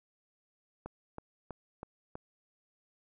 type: click train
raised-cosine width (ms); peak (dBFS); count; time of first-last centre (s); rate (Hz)
1; -27; 5; 0.86-2.154; 3.09
effects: none